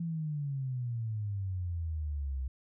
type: exponential sweep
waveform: sine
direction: down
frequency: 170.6 to 63.9 Hz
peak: -32 dBFS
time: 0-2.48 s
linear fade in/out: 5 ms
effects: none